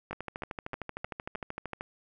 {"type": "two click trains", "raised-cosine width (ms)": 0.5, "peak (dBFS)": [-21, -21], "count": [5, 23], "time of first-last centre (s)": [[0.11, 1.356], [0.13, 1.809]], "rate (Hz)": [3.21, 13.1], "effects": []}